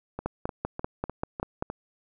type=two click trains; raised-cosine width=1 ms; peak=-19 / -14 dBFS; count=6 / 8; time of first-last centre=0.19-1.701 / 0.26-1.625 s; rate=3.31 / 5.13 Hz; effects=none